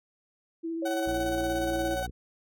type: tone with vibrato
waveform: sine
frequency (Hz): 329.6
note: E4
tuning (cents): 0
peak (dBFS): -30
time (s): 0.63-1.96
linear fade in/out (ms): 20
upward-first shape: sine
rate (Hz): 15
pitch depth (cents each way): 18
type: tone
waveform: sine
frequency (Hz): 554.4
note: C#5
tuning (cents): 0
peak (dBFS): -31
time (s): 0.82-2.03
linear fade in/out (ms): 5
type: tone with tremolo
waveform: 30% pulse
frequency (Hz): 751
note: F#5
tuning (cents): +26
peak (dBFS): -28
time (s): 0.85-2.07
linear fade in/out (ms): 10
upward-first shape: square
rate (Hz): 17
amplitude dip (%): 35
type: harmonic tone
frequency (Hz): 58.9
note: A#1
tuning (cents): +19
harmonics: 1 / 2 / 3 / 4 / 5 / 6 / 7 / 8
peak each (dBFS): -37 / -43 / -47 / -49 / -51 / -53 / -54 / -55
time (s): 1.06-2.11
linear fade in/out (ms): 10
effects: none